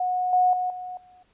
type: tone with level steps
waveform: sine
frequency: 730 Hz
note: F#5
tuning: 24 cents flat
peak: -22 / -16 / -23 / -32 / -50 dBFS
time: 0-1.23 s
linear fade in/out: 5 ms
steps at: 0.33 / 0.53 / 0.7 / 0.97 s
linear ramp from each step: 2 ms
effects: pink hiss -65 dBFS RMS until 1.33 s + resampled to 8000 Hz